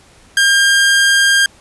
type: tone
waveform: sawtooth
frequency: 1605 Hz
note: G6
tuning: 40 cents sharp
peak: -5 dBFS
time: 0.37-1.46 s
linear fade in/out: 2 ms
effects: pink hiss -46 dBFS RMS until 1.6 s + resampled to 24000 Hz